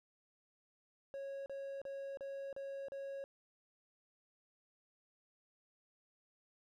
triangle tone bursts, 550 Hz, C#5, 14 cents flat, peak -40 dBFS, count 6, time 1.14-3.24 s, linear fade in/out 0 ms, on 320 ms, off 36 ms, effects none

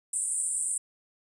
white band-pass noise, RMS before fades -30 dBFS, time 0.13-0.78 s, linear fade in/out 5 ms, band 8100 to 9400 Hz, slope 96 dB/octave, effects resampled to 24000 Hz

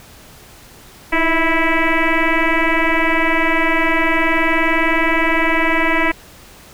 sine tone with frequency modulation, 987.8 Hz, B5, in tune, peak -12 dBFS, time 1.12-6.12 s, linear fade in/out 10 ms, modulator 326 Hz, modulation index 4.4, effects pink hiss -42 dBFS RMS until 6.73 s

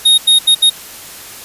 square tone bursts at uneven times, 3729 Hz, A#7, in tune, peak -6 dBFS, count 4, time 0.05-0.18 / 0.27-0.39 / 0.47-0.55 / 0.62-0.7 s, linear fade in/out 10 ms, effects white hiss -32 dBFS RMS until 1.44 s + resampled to 32000 Hz

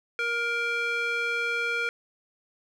square tone with band-pass filter, 470 Hz, A#4, 14 cents sharp, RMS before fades -28 dBFS, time 0.19-1.89 s, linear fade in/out 0 ms, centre 1900 Hz, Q 7.3, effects none

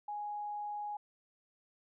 sine tone, 830.6 Hz, G#5, in tune, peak -37 dBFS, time 0.08-0.97 s, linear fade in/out 5 ms, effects none

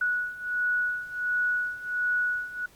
sine beating tone pair, 1467 / 1468.4 Hz, F#6 / F#6, -15 / -14 cents, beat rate 1.4 Hz, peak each -30 / -27 dBFS, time 0.01-2.66 s, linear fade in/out 5 ms, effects pink hiss -57 dBFS RMS until 2.75 s + Opus 48 kbps

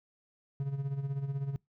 triangle tone with tremolo, 138.59 Hz, C#3, in tune, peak -27 dBFS, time 0.6-1.56 s, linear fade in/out 0 ms, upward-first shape sine, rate 16 Hz, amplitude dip 65%, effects noise-tail reverb RT60 0.2 s tail -26 dB re dry

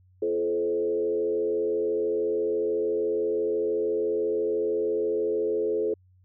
sine tone with frequency modulation, 431.7 Hz, A4, 33 cents flat, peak -23 dBFS, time 0.22-5.94 s, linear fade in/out 5 ms, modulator 86 Hz, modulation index 0.85, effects added 92 Hz sine -56 dBFS peak until 6.24 s

